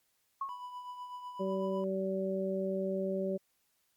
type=tone with exponential decay; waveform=sine; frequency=1093 Hz; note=C#6; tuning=25 cents flat; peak=-30 dBFS; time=0.41-0.69 s; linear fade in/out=5 ms; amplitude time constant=59 ms
type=tone with tremolo; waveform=triangle; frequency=990 Hz; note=B5; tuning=4 cents sharp; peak=-37 dBFS; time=0.49-1.84 s; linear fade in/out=0 ms; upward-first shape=triangle; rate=8 Hz; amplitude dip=55%
type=harmonic tone; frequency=191.4 Hz; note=G3; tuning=41 cents flat; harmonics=1 / 2 / 3; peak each=-35 / -35 / -35 dBFS; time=1.39-3.38 s; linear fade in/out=20 ms
effects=white hiss -75 dBFS RMS until 3.96 s + MP3 96 kbps